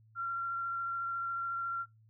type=tone with vibrato; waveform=sine; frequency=1372 Hz; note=F6; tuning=31 cents flat; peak=-33 dBFS; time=0.15-1.86 s; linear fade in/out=50 ms; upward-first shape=triangle; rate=14 Hz; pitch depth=12 cents each way; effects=noise-tail reverb RT60 0.2 s tail -26 dB re dry + added 110 Hz sine -60 dBFS peak until 2.09 s